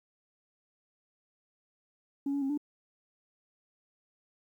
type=tone with pitch steps; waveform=sine; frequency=279.2 / 282.5 / 270.7 / 292.7 Hz; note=C#4 / C#4 / C#4 / D4; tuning=+13 / +33 / -41 / -6 cents; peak=-27 dBFS; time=2.26-2.576 s; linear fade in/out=5 ms; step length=79 ms; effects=tanh soft clip ceiling -26 dBFS + 11-bit